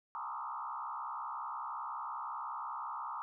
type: tone with frequency modulation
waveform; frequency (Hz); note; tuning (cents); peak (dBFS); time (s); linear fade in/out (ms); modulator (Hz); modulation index
sine; 1078; C#6; -49; -38; 0.15-3.22; 0; 65.5; 3.4
effects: none